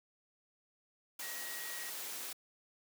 sine tone in noise, 1900 Hz, A#6, 33 cents sharp, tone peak -47 dBFS, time 1.22-1.9 s, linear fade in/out 5 ms, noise white, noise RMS -43 dBFS, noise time 1.19-2.33 s, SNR -7 dB, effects high-pass 300 Hz 12 dB/octave

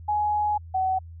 sine tone pair in turn, 838 / 754.1 Hz, G#5 / F#5, +15 / +33 cents, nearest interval major second, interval 182 cents, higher first, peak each -21 dBFS, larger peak neither, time 0.08-0.58 / 0.74-0.99 s, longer first, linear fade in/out 10 ms, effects added 83 Hz sine -39 dBFS peak until 1.2 s

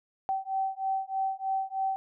sine beating tone pair, 769 / 772.2 Hz, G5 / G5, -33 / -26 cents, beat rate 3.2 Hz, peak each -31 dBFS, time 0.29-1.96 s, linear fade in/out 0 ms, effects none

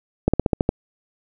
slowing click train, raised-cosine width 2 ms, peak -3 dBFS, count 7, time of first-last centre 0.28-0.691 s, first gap 56 ms, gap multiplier 1.08, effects none

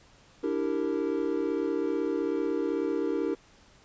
triangle chord, E half-diminished seventh, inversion third, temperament equal with one note detuned, 293.7 / 329.6 / 392 / 461.9 Hz, D4 / E4 / G4 / Bb4, 0 / 0 / 0 / -16 cents, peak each -30 dBFS, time 0.43-3.35 s, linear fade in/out 10 ms, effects pink hiss -58 dBFS RMS until 3.84 s + resampled to 16000 Hz

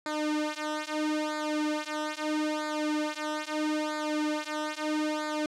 sawtooth tone with flanger, 304.4 Hz, D#4, 38 cents flat, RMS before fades -31 dBFS, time 0.06-5.46 s, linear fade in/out 2 ms, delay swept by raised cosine 0.34 to 3.74 ms, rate 0.77 Hz, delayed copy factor -1, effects low-pass 7000 Hz 12 dB/octave

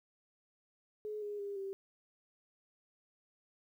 sine tone with pitch steps, 424.4 / 413.2 / 402.7 / 390 Hz, G#4 / G#4 / G4 / G4, +38 / -9 / +47 / -9 cents, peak -38 dBFS, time 1.05-1.73 s, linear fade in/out 0 ms, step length 170 ms, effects 12-bit

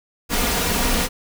pink noise with comb filter, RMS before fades -20 dBFS, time 0.29-1.09 s, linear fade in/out 50 ms, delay 4.2 ms, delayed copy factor +0.55, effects none

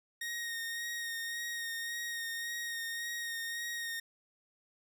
sawtooth tone with vibrato, 1862 Hz, A#6, 2 cents flat, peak -33 dBFS, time 0.21-4 s, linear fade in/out 5 ms, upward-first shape sine, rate 1.8 Hz, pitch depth 20 cents each way, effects none

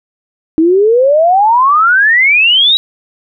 sine exponential sweep, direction up, 311.1 to 3909 Hz, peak -5 dBFS, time 0.58-2.77 s, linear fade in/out 0 ms, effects none

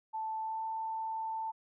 sine tone with pitch glide, 880 to 888.7 Hz, A5 to A5, 0 to +17 cents, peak -34 dBFS, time 0.13-1.52 s, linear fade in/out 20 ms, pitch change +17 cents, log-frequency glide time 0.4-0.63 s, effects none

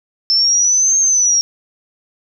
sine linear two-way sweep, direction up then down, 5300 to 6430 to 5570 Hz, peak -10 dBFS, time 0.3-1.41 s, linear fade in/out 0 ms, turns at 0.99 s, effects none

